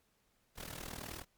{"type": "noise with amplitude modulation", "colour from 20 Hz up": "pink", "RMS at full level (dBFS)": -42, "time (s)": [0.55, 1.25], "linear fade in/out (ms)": 50, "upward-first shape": "sine", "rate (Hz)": 39.4, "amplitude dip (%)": 85, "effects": ["pink hiss -75 dBFS RMS until 1.37 s", "MP3 96 kbps"]}